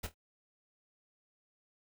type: noise with echo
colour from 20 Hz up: pink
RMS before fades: -38 dBFS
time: 0.03-0.07 s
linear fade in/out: 10 ms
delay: 25 ms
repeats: 3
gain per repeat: -12 dB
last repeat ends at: 0.145 s
effects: none